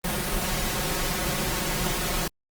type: noise with comb filter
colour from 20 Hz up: pink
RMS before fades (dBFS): -27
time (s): 0.04-2.28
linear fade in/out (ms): 5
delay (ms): 5.5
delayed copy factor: +0.7
effects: Opus 32 kbps